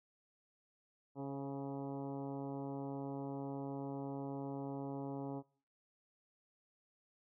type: harmonic tone with a mistuned harmonic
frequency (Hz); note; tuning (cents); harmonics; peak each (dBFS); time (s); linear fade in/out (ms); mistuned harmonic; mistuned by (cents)
138.59; C#3; 0; 1 / 2 / 3 / 4 / 5 / 6 / 7 / 8 / 9; -46 / -43 / -48 / -50 / -53 / -52 / -56 / -64 / -66; 1.15-5.43; 50; 4; -25
effects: noise-tail reverb RT60 0.5 s tail -24 dB re dry